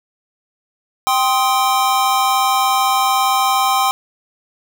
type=chord; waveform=square; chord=C minor; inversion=second; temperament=equal with one note detuned; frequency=784 / 1046.5 / 1259.7 Hz; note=G5 / C6 / Eb6; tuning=0 / 0 / +21 cents; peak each=-17 / -18 / -21 dBFS; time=1.07-3.91 s; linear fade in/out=0 ms; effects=none